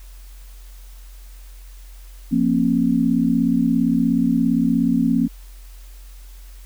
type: chord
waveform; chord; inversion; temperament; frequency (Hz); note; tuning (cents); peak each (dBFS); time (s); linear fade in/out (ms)
sine; Bb minor; second; equal with one note detuned; 174.61 / 233.1 / 270.2; F3 / Bb3 / Db4; 0 / 0 / -44; -22 / -18 / -19; 2.31-5.28; 20
effects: added 44 Hz sine -37 dBFS peak until 6.65 s + white hiss -51 dBFS RMS until 6.65 s